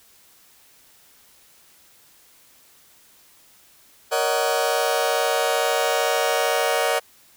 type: chord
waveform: sawtooth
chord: D# minor seventh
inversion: second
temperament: just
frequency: 466.7 / 560 / 622.3 / 746.7 Hz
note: A#4 / C#5 / D#5 / F#5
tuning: +2 / +18 / 0 / +16 cents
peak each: -21 dBFS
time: 4.11-7 s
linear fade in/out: 20 ms
effects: white hiss -54 dBFS RMS until 7.36 s